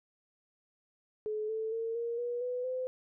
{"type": "tone with pitch steps", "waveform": "sine", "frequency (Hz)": [428.3, 441.1, 454.3, 467.9, 481.9, 496.3, 511.1], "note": ["A4", "A4", "A#4", "A#4", "B4", "B4", "C5"], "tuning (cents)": [-47, 4, -45, 6, -43, 8, -41], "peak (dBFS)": -32, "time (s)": [1.26, 2.87], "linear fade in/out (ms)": 0, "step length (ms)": 230, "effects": []}